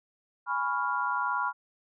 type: chord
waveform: sine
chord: C# dominant seventh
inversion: second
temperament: equal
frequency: 830.6 / 987.8 / 1108.7 / 1396.9 Hz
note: G#5 / B5 / C#6 / E#6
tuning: 0 / 0 / 0 / 0 cents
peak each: -36 / -30 / -34 / -31 dBFS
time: 0.46-1.53 s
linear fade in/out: 50 ms
effects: none